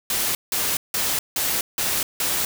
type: noise bursts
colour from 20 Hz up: white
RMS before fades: -23 dBFS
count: 6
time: 0.1-2.45 s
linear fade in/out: 2 ms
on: 250 ms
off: 170 ms
effects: none